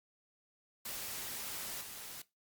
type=noise with level steps; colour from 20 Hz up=white; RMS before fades=-42 / -47 dBFS; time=0.85-2.22 s; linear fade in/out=5 ms; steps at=1.81 s; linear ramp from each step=2 ms; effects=noise-tail reverb RT60 0.2 s tail -18 dB re dry + Opus 48 kbps